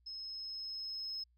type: tone with level ramp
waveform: sine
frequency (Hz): 5170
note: E8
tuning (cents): -34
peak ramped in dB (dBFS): -42 to -37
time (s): 0.06-1.24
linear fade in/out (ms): 10
effects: tanh soft clip ceiling -34 dBFS + added 60 Hz sine -68 dBFS peak until 1.37 s